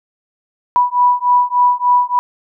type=beating tone pair; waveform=sine; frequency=981 / 984.4 Hz; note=B5 / B5; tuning=-12 / -6 cents; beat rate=3.4 Hz; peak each=-13 dBFS; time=0.76-2.19 s; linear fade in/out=0 ms; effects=none